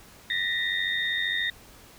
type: tone cluster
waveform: sine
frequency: 1789 / 1884 / 1977 / 3668 Hz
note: A6 / A#6 / B6 / A#7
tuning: +28 / +18 / +1 / -29 cents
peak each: -36 / -28 / -34 / -29 dBFS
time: 0.3-1.5 s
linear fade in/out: 2 ms
effects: pink hiss -51 dBFS RMS until 1.98 s